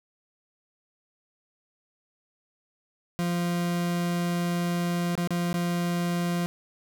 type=tone with dropouts; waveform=40% pulse; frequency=173.8 Hz; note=F3; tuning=8 cents flat; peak=-24 dBFS; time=3.19-6.46 s; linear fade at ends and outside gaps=0 ms; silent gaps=5.153-5.177 / 5.274-5.306 / 5.529-5.541 s; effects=none